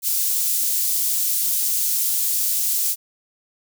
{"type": "high-pass noise", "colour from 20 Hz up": "white", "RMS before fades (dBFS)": -21, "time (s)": [0.02, 2.96], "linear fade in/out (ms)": 50, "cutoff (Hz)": 6300, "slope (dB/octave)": 12, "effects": []}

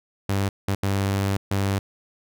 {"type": "tone bursts at uneven times", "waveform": "sawtooth", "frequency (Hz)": 98.4, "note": "G2", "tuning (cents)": 7, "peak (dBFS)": -17, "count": 4, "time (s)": [[0.29, 0.49], [0.68, 0.75], [0.83, 1.37], [1.51, 1.79]], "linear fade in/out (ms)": 5, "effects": []}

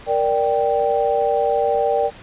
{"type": "chord", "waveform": "sine", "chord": "G minor", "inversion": "first", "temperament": "equal", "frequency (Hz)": [466.2, 587.3, 784], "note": ["Bb4", "D5", "G5"], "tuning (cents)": [0, 0, 0], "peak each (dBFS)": -20, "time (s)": [0.06, 2.11], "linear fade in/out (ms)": 50, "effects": ["pink hiss -41 dBFS RMS until 2.22 s", "resampled to 8000 Hz"]}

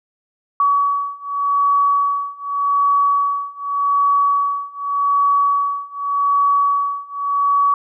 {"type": "beating tone pair", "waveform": "sine", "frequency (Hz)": [1133, 1133.85], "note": ["C#6", "C#6"], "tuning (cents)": [37, 39], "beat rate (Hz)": 0.85, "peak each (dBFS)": [-18, -17], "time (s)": [0.6, 7.74], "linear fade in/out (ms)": 2, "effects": []}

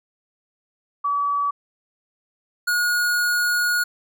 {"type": "tone pair in turn", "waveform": ["sine", "square"], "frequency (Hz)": [1144, 1444.2], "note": ["D6", "F#6"], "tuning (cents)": [-46, -42], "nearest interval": "major third", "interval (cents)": 404, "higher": "second", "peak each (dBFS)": [-19, -19], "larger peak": "neither", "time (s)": [[1.04, 1.51], [2.67, 3.84]], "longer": "second", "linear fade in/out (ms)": 10, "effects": []}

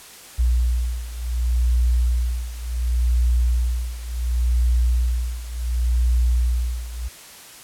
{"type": "beating tone pair", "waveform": "sine", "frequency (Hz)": [60.1, 60.79], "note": ["B1", "B1"], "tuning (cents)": [-46, -27], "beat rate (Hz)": 0.69, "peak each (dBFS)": [-19, -22], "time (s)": [0.38, 7.09], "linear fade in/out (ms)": 20, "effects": ["white hiss -42 dBFS RMS until 7.63 s", "low-pass 12000 Hz 12 dB/octave"]}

